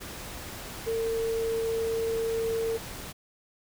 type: tone in noise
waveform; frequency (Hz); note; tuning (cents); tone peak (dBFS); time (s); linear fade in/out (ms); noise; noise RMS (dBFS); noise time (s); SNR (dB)
sine; 453.5; A#4; -48; -26; 0.86-2.78; 20; pink; -40; 0-3.13; +11
effects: none